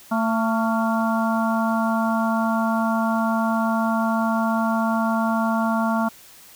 harmonic tone with a mistuned harmonic, 224.3 Hz, A3, 34 cents sharp, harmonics 1 / 3 / 4 / 5 / 6, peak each -21 / -26 / -27 / -28 / -29 dBFS, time 0.11-6.09 s, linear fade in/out 10 ms, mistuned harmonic 6, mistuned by +55 cents, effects white hiss -47 dBFS RMS until 6.55 s

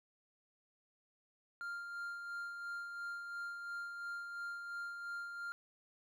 triangle tone with tremolo, 1396.9 Hz, F6, in tune, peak -38 dBFS, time 1.61-5.52 s, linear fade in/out 0 ms, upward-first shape sine, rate 2.9 Hz, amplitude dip 40%, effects none

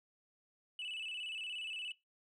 sine tone with vibrato, 2786 Hz, F7, 5 cents flat, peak -38 dBFS, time 0.79-1.92 s, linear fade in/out 2 ms, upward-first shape square, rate 17 Hz, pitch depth 97 cents each way, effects noise-tail reverb RT60 0.2 s tail -20 dB re dry + tanh soft clip ceiling -38 dBFS

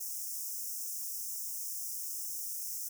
white high-pass noise, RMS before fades -39 dBFS, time 0-2.89 s, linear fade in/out 10 ms, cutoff 5300 Hz, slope 96 dB/octave, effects none

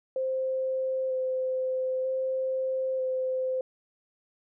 sine tone with vibrato, 520 Hz, C5, 11 cents flat, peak -26 dBFS, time 0.16-3.61 s, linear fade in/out 2 ms, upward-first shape square, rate 0.53 Hz, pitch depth 10 cents each way, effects none

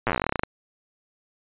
slowing click train, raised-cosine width 0.5 ms, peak -8 dBFS, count 19, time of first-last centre 0.07-0.435 s, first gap 8 ms, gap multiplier 1.1, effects resampled to 8000 Hz

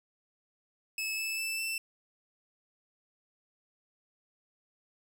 sawtooth tone with pitch steps, 2599 / 2622 / 2644 / 2667 Hz, E7 / E7 / E7 / E7, -25 / -10 / +5 / +20 cents, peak -29 dBFS, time 0.98-1.78 s, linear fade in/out 2 ms, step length 200 ms, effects none

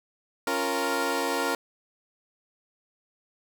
15% pulse chord, Bb minor, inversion first, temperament equal, 277.2 / 349.2 / 466.2 Hz, Db4 / F4 / Bb4, 0 / 0 / 0 cents, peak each -24 / -25 / -22 dBFS, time 0.47-1.55 s, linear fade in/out 2 ms, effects none

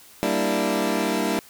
20% pulse chord, E half-diminished seventh, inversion first, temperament equal, 196 / 233.1 / 293.7 / 329.6 Hz, G3 / Bb3 / D4 / E4, 0 / 0 / 0 / 0 cents, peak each -22 dBFS, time 0.23-1.39 s, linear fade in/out 0 ms, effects white hiss -49 dBFS RMS until 1.49 s

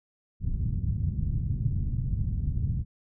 white low-pass noise, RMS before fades -28 dBFS, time 0.4-2.85 s, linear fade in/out 50 ms, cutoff 140 Hz, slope 24 dB/octave, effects none

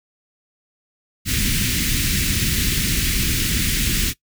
pink band-stop noise, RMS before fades -20 dBFS, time 1.25-4.14 s, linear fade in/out 50 ms, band 290 to 1900 Hz, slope 24 dB/octave, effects noise-tail reverb RT60 0.1 s tail -19 dB re dry

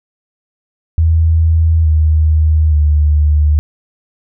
sine tone with pitch steps, 81.2 / 78.03 / 74.98 Hz, E2 / D#2 / D2, -26 / +6 / +36 cents, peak -7 dBFS, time 0.98-3.59 s, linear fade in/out 0 ms, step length 870 ms, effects none

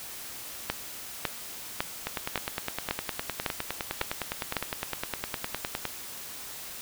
two click trains, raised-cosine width 0.3 ms, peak -10 / -13 dBFS, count 8 / 38, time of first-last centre 0.7-4.567 / 2.07-5.853 s, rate 1.81 / 9.78 Hz, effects white hiss -41 dBFS RMS until 6.81 s

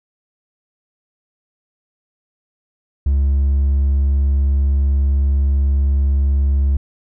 sine tone with hard clipping, 69.3 Hz, C#2, in tune, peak -13 dBFS, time 3.06-6.77 s, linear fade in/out 5 ms, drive 2 dB, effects none

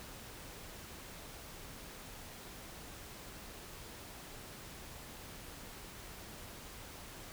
silence, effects pink hiss -50 dBFS RMS until 7.32 s

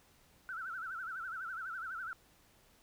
sine tone with vibrato, 1427 Hz, F6, 37 cents sharp, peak -39 dBFS, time 0.49-2.13 s, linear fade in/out 0 ms, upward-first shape sine, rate 12 Hz, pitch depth 150 cents each way, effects pink hiss -66 dBFS RMS until 2.82 s

